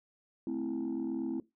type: chord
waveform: sine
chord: A minor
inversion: none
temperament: equal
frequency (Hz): 220 / 261.6 / 329.6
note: A3 / C4 / E4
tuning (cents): 0 / 0 / 0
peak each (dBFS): -38 / -34 / -34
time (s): 0.47-1.4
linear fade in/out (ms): 2
effects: noise-tail reverb RT60 0.2 s tail -20 dB re dry + tanh soft clip ceiling -28 dBFS